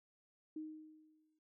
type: tone with exponential decay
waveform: sine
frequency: 311.1 Hz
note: D#4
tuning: in tune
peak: -40 dBFS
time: 0.56-1.39 s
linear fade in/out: 5 ms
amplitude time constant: 180 ms
effects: noise-tail reverb RT60 0.1 s tail -21 dB re dry